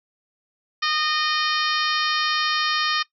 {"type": "harmonic tone", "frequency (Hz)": 614, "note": "D#5", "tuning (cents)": -23, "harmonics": [2, 3, 4, 5, 6, 7, 8, 9], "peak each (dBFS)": [-25, -27, -28, -29, -30, -30, -31, -32], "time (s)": [0.82, 3.03], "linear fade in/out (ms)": 10, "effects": ["noise-tail reverb RT60 0.1 s tail -17 dB re dry"]}